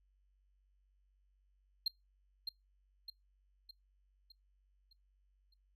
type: tone with echo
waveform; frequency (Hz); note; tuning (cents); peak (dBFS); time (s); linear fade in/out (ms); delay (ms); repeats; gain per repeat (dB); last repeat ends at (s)
triangle; 4186; C8; 0; -29; 1.86-1.88; 5; 610; 6; -6; 5.54
effects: noise-tail reverb RT60 0.2 s tail -22 dB re dry + added 48 Hz sine -70 dBFS peak until 5.75 s